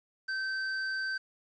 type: tone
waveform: square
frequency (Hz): 1548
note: G6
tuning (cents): -22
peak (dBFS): -32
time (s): 0.28-1.18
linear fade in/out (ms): 10
effects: resampled to 16000 Hz + 10-bit